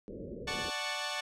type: low-pass noise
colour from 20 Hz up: white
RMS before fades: -43 dBFS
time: 0.08-0.7 s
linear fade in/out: 0 ms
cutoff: 560 Hz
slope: 96 dB/octave
type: chord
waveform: 10% pulse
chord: D major seventh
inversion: none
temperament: equal with one note detuned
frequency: 589 / 740 / 880 / 1108.7 Hz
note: D5 / F#5 / A5 / C#6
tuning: +5 / 0 / 0 / 0 cents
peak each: -31 dBFS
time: 0.47-1.21 s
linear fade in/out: 10 ms
effects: low-pass 8000 Hz 12 dB/octave